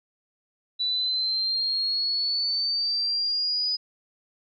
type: exponential sweep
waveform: sine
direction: up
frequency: 3951 to 4978 Hz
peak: -23 dBFS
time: 0.79-3.77 s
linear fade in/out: 20 ms
effects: none